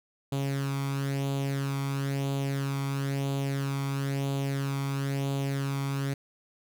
sawtooth tone with flanger, 138.1 Hz, C#3, 6 cents flat, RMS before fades -30 dBFS, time 0.32-6.14 s, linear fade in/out 5 ms, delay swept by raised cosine 0.27 to 0.89 ms, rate 1 Hz, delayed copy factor +0.6, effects none

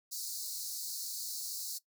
pink high-pass noise, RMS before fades -40 dBFS, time 0.11-1.79 s, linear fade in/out 20 ms, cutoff 4100 Hz, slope 96 dB/octave, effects noise-tail reverb RT60 0.1 s tail -18 dB re dry

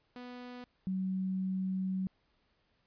sawtooth / sine tone pair in turn, 246.9 / 188.34 Hz, B3 / F#3, 0 / +31 cents, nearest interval perfect fourth, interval 469 cents, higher first, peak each -40 / -31 dBFS, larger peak second, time 0.16-0.64 / 0.87-2.07 s, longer second, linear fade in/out 0 ms, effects pink hiss -74 dBFS RMS until 2.86 s + resampled to 11025 Hz

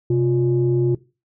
sine tone pair together, 129.7 / 353.1 Hz, C3 / F4, -15 / +19 cents, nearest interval octave + perfect fourth, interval 1734 cents, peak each -17 dBFS, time 0.1-0.95 s, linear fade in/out 5 ms, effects noise-tail reverb RT60 0.3 s tail -20 dB re dry + tanh soft clip ceiling -9 dBFS

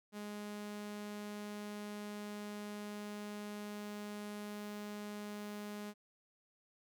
sawtooth tone, 207.7 Hz, G#3, in tune, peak -39 dBFS, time 0.12-5.94 s, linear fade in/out 50 ms, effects none

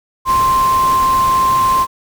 sine tone in noise, 1050 Hz, C6, 6 cents sharp, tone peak -10 dBFS, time 0.25-1.87 s, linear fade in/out 50 ms, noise pink, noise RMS -25 dBFS, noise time 0.25-1.87 s, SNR +12 dB, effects none

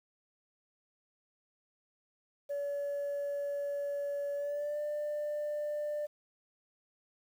sine tone with pitch glide, 570 to 594.2 Hz, C#5 to D5, +48 to +20 cents, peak -31 dBFS, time 2.49-6.07 s, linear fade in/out 20 ms, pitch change +72 cents, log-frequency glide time 4.35-4.79 s, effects tanh soft clip ceiling -31 dBFS + 10-bit

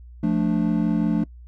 triangle chord, D minor, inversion first, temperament equal, 174.61 / 220 / 293.7 Hz, F3 / A3 / D4, 0 / 0 / 0 cents, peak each -21 / -20 / -22 dBFS, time 0.23-1.24 s, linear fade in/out 5 ms, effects noise-tail reverb RT60 0.1 s tail -24 dB re dry + added 60 Hz sine -40 dBFS peak until 1.47 s

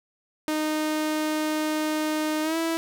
sawtooth tone with pitch glide, 308.3 to 328.5 Hz, D#4 to E4, -16 to -6 cents, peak -20 dBFS, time 0.48-2.77 s, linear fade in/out 0 ms, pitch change +110 cents, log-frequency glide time 2.42-2.57 s, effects none

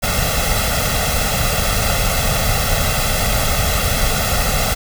pink noise with comb filter, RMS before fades -17 dBFS, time 0.02-4.75 s, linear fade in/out 20 ms, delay 1.5 ms, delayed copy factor +0.85, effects none

